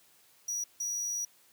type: tone bursts at uneven times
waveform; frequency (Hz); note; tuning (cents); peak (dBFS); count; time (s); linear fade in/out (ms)
square; 5800; F#8; -35; -32; 2; 0.48-0.64 / 0.8-1.25; 5
effects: white hiss -63 dBFS RMS until 1.52 s + high-pass 80 Hz 12 dB/octave